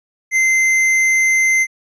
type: tone with hard clipping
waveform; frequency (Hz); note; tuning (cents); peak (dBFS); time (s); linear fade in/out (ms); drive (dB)
sine; 2074; C7; -16; -13; 0.31-1.67; 50; 9
effects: resampled to 22050 Hz